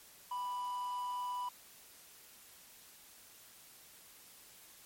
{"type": "tone with amplitude modulation", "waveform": "triangle", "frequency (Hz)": 987.8, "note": "B5", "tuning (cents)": 0, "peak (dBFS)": -33, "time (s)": [0.31, 1.49], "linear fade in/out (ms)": 5, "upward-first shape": "sine", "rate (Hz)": 200, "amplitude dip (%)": 30, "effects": ["white hiss -58 dBFS RMS until 4.85 s", "MP3 64 kbps"]}